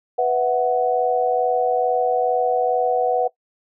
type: chord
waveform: sine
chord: B suspended fourth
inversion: none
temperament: just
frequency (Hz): 493.9 / 658.5 / 740.8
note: B4 / E5 / F#5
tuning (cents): 0 / -2 / +2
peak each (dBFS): -20 / -24 / -19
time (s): 0.18-3.28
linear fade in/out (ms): 10
effects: noise-tail reverb RT60 0.1 s tail -20 dB re dry